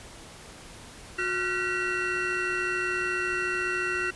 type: tone cluster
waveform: triangle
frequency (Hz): 362.7 / 1381 / 1495 / 1926 / 2715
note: F#4 / F6 / F#6 / B6 / F7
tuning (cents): -34 / -20 / +17 / -44 / -50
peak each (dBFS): -31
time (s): 1.18-4.11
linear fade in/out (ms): 10
effects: pink hiss -46 dBFS RMS until 4.15 s + resampled to 24000 Hz